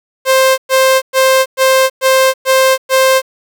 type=tone bursts; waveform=sawtooth; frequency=526 Hz; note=C5; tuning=9 cents sharp; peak=-3 dBFS; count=7; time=0.25-3.22 s; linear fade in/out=50 ms; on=330 ms; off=110 ms; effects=7-bit